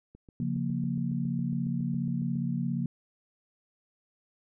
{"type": "click train", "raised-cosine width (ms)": 3, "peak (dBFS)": -37, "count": 17, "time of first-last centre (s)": [0.15, 2.357], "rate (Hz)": 7.25}
{"type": "chord", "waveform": "sine", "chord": "Bb minor", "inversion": "first", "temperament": "equal with one note detuned", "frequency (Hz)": [138.59, 175.73, 233.1], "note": ["Db3", "F3", "Bb3"], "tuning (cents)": [0, 11, 0], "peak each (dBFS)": -32, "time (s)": [0.4, 2.86], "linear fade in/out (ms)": 2}
{"effects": []}